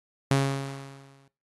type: tone with exponential decay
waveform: sawtooth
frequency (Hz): 137.1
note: C#3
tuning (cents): -19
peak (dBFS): -14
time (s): 0.31-1.28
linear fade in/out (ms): 2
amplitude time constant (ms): 210
effects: noise-tail reverb RT60 0.3 s tail -19 dB re dry + AAC 32 kbps